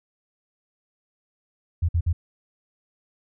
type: tone bursts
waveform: sine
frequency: 84.8 Hz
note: E2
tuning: 50 cents sharp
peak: -18 dBFS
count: 3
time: 1.82-2.13 s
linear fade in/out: 10 ms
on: 68 ms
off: 53 ms
effects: none